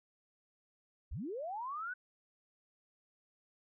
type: linear sweep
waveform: sine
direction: up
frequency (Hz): 34.65 to 1522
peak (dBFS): -38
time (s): 1.11-1.94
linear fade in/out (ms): 10
effects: none